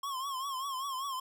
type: tone with vibrato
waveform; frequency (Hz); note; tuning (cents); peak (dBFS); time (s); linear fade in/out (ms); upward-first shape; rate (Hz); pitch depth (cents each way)
square; 1076; C6; +48; -35; 0.03-1.2; 5; triangle; 5.1; 110
effects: none